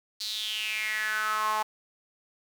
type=tone with high-pass filter sweep; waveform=sawtooth; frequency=215.1 Hz; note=A3; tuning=39 cents flat; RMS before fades=-30 dBFS; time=0.2-1.63 s; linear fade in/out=10 ms; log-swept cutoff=4400 to 900 Hz; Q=6.5; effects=9-bit